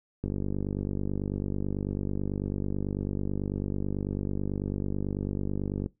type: click train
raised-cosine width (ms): 3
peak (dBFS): -18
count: 277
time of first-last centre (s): 0.24-5.861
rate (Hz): 49.1
effects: noise-tail reverb RT60 0.2 s tail -21 dB re dry